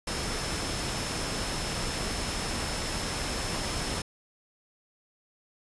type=tone in noise; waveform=sine; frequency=5270 Hz; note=E8; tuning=1 cent flat; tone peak=-40 dBFS; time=0.07-4.02 s; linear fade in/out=5 ms; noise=pink; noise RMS=-32 dBFS; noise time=0.07-4.02 s; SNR=-11 dB; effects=resampled to 24000 Hz